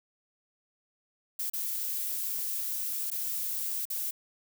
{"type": "noise with dropouts", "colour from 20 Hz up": "violet", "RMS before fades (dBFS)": -33, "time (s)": [1.39, 4.11], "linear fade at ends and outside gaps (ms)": 5, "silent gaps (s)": [[1.5, 1.534], [3.104, 3.114], [3.854, 3.901]], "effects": []}